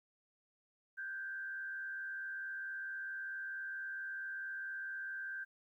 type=tone with frequency modulation; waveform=sine; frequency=1568 Hz; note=G6; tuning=in tune; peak=-40 dBFS; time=0.97-5.45 s; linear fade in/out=20 ms; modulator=84.5 Hz; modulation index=0.62; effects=13-bit